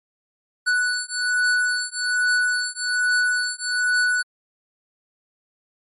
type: beating tone pair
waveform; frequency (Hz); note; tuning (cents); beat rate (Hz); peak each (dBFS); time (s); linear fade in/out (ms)
square; 1480 / 1481.2; F#6 / F#6; 0 / +1; 1.2; -23; 0.66-4.23; 20
effects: MP3 48 kbps